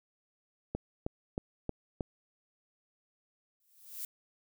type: click train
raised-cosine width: 2 ms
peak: -20 dBFS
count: 5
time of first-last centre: 0.75-2.008 s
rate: 3.18 Hz
type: noise with exponential growth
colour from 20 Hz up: violet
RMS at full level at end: -37 dBFS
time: 3.6-4.05 s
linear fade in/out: 2 ms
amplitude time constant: 96 ms
effects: none